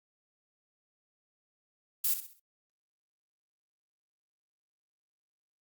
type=noise with echo; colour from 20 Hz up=violet; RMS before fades=-28 dBFS; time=2.04-2.14 s; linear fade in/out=5 ms; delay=64 ms; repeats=4; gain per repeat=-9 dB; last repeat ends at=2.396 s; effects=noise-tail reverb RT60 0.1 s tail -22 dB re dry + Opus 48 kbps